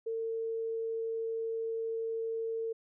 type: tone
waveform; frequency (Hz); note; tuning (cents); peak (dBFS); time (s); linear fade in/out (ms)
sine; 452.1; A4; +47; -32; 0.06-2.73; 10
effects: none